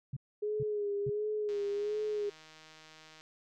sine tone bursts, 134.4 Hz, C3, 47 cents sharp, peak -34 dBFS, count 3, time 0.13-1.098 s, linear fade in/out 5 ms, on 36 ms, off 430 ms
sine tone with vibrato, 415.3 Hz, G#4, in tune, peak -31 dBFS, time 0.42-2.3 s, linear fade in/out 10 ms, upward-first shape sine, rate 1.4 Hz, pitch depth 47 cents each way
click train, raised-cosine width 0.2 ms, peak -37 dBFS, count 271, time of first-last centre 1.49-3.21 s, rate 157 Hz
effects none

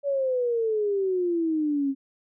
sine exponential sweep, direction down, 573 to 268.3 Hz, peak -22 dBFS, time 0.03-1.95 s, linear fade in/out 50 ms, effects none

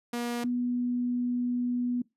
sawtooth / sine tone pair in turn, 239.1 / 245 Hz, A#3 / B3, +44 / -14 cents, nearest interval unison, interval 42 cents, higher second, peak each -26 dBFS, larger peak neither, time 0.13-0.44 / 0.44-2.02 s, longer second, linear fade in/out 5 ms, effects noise-tail reverb RT60 0.2 s tail -22 dB re dry + resampled to 32000 Hz

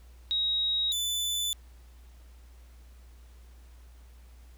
sine / sawtooth tone pair in turn, 3800 / 3499 Hz, A#7 / A7, +33 / -10 cents, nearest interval minor second, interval 143 cents, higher first, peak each -25 dBFS, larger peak neither, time 0.31-0.92 / 0.92-1.53 s, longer neither, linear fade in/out 0 ms, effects added 60 Hz sine -49 dBFS peak until 4.57 s + pink hiss -63 dBFS RMS until 4.57 s

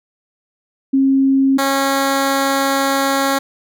sine / 10% pulse tone pair in turn, 270 / 273.5 Hz, C#4 / C#4, -45 / -23 cents, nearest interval unison, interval 22 cents, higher second, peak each -10 / -6 dBFS, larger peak second, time 0.93-1.58 / 1.58-3.39 s, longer second, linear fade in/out 10 ms, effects none

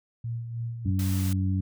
sine tone with tremolo, 116.54 Hz, A#2, in tune, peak -28 dBFS, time 0.24-0.91 s, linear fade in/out 5 ms, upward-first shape sine, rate 3.2 Hz, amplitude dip 50%
harmonic tone, 94.5 Hz, F#2, 37 cents sharp, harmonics 1 / 2 / 3, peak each -24 / -30 / -34 dBFS, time 0.85-1.61 s, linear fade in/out 10 ms
white noise, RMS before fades -39 dBFS, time 0.99-1.33 s, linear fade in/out 2 ms
effects none

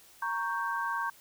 sine chord, G diminished, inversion first, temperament equal, 932.3 / 1108.7 / 1568 Hz, Bb5 / Db6 / G6, 0 / 0 / 0 cents, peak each -34 dBFS, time 0.22-1.1 s, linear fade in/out 5 ms, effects white hiss -57 dBFS RMS until 1.2 s

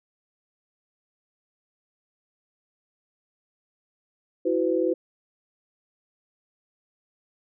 sine chord, E suspended second, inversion none, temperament equal with one note detuned, 329.6 / 370 / 505.4 Hz, E4 / F#4 / B4, 0 / 0 / +40 cents, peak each -25 dBFS, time 4.45-4.94 s, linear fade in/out 10 ms, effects none

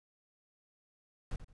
brown noise with echo, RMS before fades -36 dBFS, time 1.31-1.36 s, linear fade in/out 2 ms, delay 85 ms, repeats 2, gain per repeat -12 dB, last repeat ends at 1.53 s, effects resampled to 24000 Hz

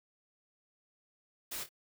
white noise with echo, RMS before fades -40 dBFS, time 1.51-1.64 s, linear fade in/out 10 ms, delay 26 ms, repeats 2, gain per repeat -10 dB, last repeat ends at 1.692 s, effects none

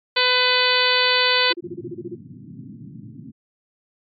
harmonic tone, 501 Hz, B4, 25 cents sharp, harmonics 1 / 2 / 3 / 4 / 5 / 6 / 7 / 8 / 9, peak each -24 / -24 / -24 / -24 / -24 / -24 / -24 / -24 / -24 dBFS, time 0.16-1.53 s, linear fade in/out 10 ms
sine tone bursts, 349.2 Hz, F4, in tune, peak -27 dBFS, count 10, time 1.5-2.152 s, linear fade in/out 10 ms, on 40 ms, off 28 ms
pink band-pass noise, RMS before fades -39 dBFS, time 1.62-3.32 s, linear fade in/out 20 ms, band 110 to 290 Hz, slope 48 dB/octave
effects MP3 64 kbps

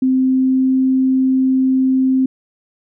sine tone with pitch glide, 260 to 261.7 Hz, C4 to C4, -11 to 0 cents, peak -11 dBFS, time 0.02-2.26 s, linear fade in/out 5 ms, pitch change +11 cents, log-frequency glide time 0.13-0.76 s, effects none

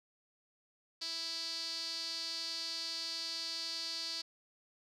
sawtooth tone with band-pass filter, 329.6 Hz, E4, in tune, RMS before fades -40 dBFS, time 1.01-4.22 s, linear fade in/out 10 ms, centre 4600 Hz, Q 7.8, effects none

